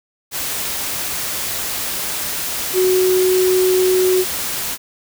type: tone in noise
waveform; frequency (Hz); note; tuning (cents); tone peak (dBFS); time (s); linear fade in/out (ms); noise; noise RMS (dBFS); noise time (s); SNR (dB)
sine; 370; F#4; 0; -12; 2.73-4.25; 50; white; -23; 0.31-4.78; +8
effects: none